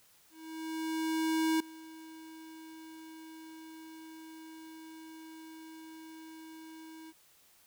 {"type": "tone with ADSR envelope", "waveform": "square", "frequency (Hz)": 320, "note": "D#4", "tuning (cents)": 49, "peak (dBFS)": -27, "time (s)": [0.3, 7.13], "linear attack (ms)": 1300, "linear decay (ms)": 5, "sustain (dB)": -21, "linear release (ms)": 37, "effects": ["white hiss -64 dBFS RMS until 7.66 s"]}